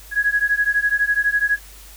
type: beating tone pair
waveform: sine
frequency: 1661.2 / 1673.2 Hz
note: G#6 / G#6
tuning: 0 / +12 cents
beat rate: 12 Hz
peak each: -19 dBFS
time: 0.11-1.59 s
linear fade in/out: 50 ms
effects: added 50 Hz sine -42 dBFS peak until 1.96 s + white hiss -44 dBFS RMS until 1.96 s